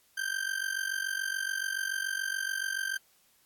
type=tone with amplitude modulation; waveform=40% pulse; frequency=1568 Hz; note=G6; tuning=in tune; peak=-26 dBFS; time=0.17-2.98 s; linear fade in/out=10 ms; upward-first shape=sine; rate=47 Hz; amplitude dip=85%; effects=white hiss -66 dBFS RMS until 3.45 s + AAC 64 kbps